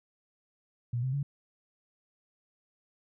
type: tone with pitch steps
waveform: sine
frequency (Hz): 120.1 / 130.22 / 141.18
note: B2 / C3 / C#3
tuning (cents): -48 / -8 / +32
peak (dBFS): -28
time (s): 0.93-1.23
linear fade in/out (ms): 5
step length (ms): 100
effects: none